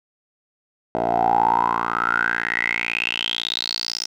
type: tone with band-pass filter sweep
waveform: 10% pulse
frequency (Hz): 58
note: A#1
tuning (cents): -8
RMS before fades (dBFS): -22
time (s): 0.95-4.06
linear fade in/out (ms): 0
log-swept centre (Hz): 610 to 5500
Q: 9.6
effects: none